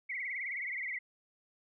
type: tone with vibrato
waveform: sine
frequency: 2097 Hz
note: C7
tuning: 3 cents sharp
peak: -35 dBFS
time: 0.09-0.99 s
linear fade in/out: 10 ms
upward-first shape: triangle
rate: 19 Hz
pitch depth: 150 cents each way
effects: none